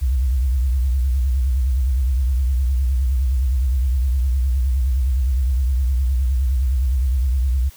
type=tone with vibrato; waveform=sine; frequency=64.4 Hz; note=C2; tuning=27 cents flat; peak=-15 dBFS; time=0.01-7.7 s; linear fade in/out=20 ms; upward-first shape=triangle; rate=9.7 Hz; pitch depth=170 cents each way; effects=white hiss -47 dBFS RMS until 7.76 s